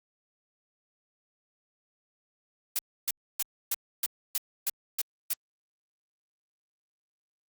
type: noise bursts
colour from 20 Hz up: blue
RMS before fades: -28 dBFS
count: 9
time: 2.76-5.332 s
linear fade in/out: 0 ms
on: 28 ms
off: 290 ms
effects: Opus 48 kbps